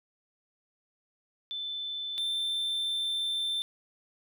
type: tone pair in turn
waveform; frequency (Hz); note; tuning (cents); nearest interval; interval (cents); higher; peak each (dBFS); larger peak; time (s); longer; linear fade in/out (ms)
sine / triangle; 3526 / 3557; A7 / A7; +3 / +18; unison; 15; second; -33 / -27; second; 1.51-2.18 / 2.18-3.62; second; 0
effects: none

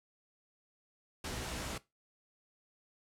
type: noise with comb filter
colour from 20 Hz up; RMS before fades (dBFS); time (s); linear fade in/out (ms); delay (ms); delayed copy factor
pink; -40; 1.24-1.78; 5; 16; +0.55
effects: noise-tail reverb RT60 0.2 s tail -18 dB re dry + low-pass 10000 Hz 12 dB/octave

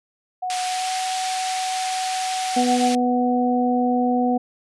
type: tone with pitch glide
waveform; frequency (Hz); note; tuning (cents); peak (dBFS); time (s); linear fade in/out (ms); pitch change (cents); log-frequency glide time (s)
sine; 735 to 748.3; F#5 to F#5; -12 to +19; -23; 0.42-2.9; 10; +31; 0.64-0.89
type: band-pass noise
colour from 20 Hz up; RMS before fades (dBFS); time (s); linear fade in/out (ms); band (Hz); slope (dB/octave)
pink; -30; 0.5-2.95; 0; 2200 to 10000; 12
type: harmonic tone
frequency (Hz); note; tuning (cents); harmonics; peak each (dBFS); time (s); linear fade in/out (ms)
246.9; B3; 0; 1 / 2 / 3; -19 / -25 / -22; 2.56-4.38; 10
effects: resampled to 24000 Hz

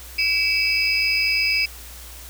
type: tone cluster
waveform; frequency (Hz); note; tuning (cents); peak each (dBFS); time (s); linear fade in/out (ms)
sine; 2287 / 2631 / 4977; D7 / E7 / D#8; -47 / -4 / 0; -22; 0.18-1.66; 10
effects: added 60 Hz sine -40 dBFS peak until 2.29 s + white hiss -41 dBFS RMS until 2.29 s

